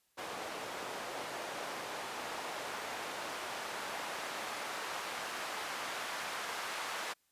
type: noise with band-pass filter sweep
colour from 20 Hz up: white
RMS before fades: -41 dBFS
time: 0.17-7.14 s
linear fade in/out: 20 ms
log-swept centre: 610 to 1100 Hz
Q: 0.84
effects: white hiss -75 dBFS RMS until 7.31 s + resampled to 32000 Hz